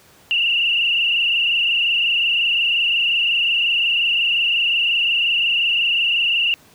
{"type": "tone with frequency modulation", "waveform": "sine", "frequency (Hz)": 2794, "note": "F7", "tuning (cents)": 0, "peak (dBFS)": -15, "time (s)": [0.31, 6.54], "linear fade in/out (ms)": 0, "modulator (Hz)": 25.6, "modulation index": 4.2, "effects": ["pink hiss -50 dBFS RMS until 6.74 s", "high-pass 80 Hz 12 dB/octave"]}